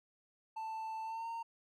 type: tone with pitch glide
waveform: triangle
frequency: 885 to 918.3 Hz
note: A5 to A#5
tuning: +10 to -26 cents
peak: -37 dBFS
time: 0.56-1.43 s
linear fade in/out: 10 ms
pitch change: +64 cents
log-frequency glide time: 1.03-1.28 s
effects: none